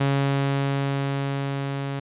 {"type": "tone with level ramp", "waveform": "sawtooth", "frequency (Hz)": 138.59, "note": "C#3", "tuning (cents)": 0, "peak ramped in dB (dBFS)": [-15, -23], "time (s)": [0, 2], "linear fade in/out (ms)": 10, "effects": ["resampled to 8000 Hz"]}